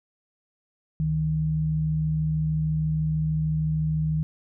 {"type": "tone pair together", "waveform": "sine", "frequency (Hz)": [69.3, 155.57], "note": ["C#2", "D#3"], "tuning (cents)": [0, 0], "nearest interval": "octave + major second", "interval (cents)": 1400, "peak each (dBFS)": [-32, -22], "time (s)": [1, 4.23], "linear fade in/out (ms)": 0, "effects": []}